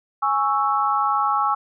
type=chord; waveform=sine; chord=C# minor; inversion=second; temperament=equal; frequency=830.6 / 1108.7 / 1318.5 Hz; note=G#5 / C#6 / E6; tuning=0 / 0 / 0 cents; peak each=-22 dBFS; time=0.22-1.55 s; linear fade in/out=10 ms; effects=none